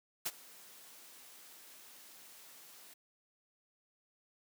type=noise with ADSR envelope; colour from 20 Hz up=white; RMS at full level=-34 dBFS; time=0.25-2.94 s; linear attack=15 ms; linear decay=39 ms; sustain=-22 dB; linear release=8 ms; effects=high-pass 200 Hz 12 dB/octave